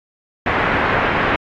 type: low-pass noise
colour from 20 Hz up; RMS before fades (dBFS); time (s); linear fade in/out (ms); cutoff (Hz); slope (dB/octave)
white; -18; 0.46-1.36; 2; 2000; 24
effects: AAC 32 kbps